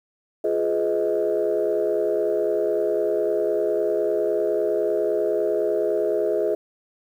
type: chord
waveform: sine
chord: F half-diminished seventh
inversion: none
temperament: just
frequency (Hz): 349.2 / 419.1 / 502.9 / 628.6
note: F4 / Ab4 / Cb5 / Eb5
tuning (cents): 0 / +16 / +31 / +18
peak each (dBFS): -26 / -22 / -28 / -24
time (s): 0.44-6.55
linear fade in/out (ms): 5
effects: tanh soft clip ceiling -12 dBFS + 9-bit